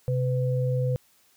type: tone pair together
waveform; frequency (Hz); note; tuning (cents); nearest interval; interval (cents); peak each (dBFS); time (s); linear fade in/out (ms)
sine; 130 / 502.9; C3 / B4; -11 / +31; octave + major seventh; 2342; -23 / -29; 0.08-0.96; 0
effects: white hiss -62 dBFS RMS until 1.36 s